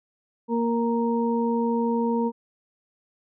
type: harmonic tone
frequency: 233.1 Hz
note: A#3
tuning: in tune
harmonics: 1 / 2 / 4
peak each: -23 / -26 / -29 dBFS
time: 0.48-2.32 s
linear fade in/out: 50 ms
effects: none